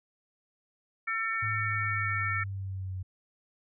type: harmonic tone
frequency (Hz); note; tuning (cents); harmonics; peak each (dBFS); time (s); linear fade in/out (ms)
448.7; A4; +34; 3 / 4 / 5; -33 / -33 / -33; 1.07-2.44; 10
type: linear sweep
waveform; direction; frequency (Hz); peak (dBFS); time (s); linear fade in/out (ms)
sine; down; 108.3 to 92.5; -33; 1.42-3.03; 10
effects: none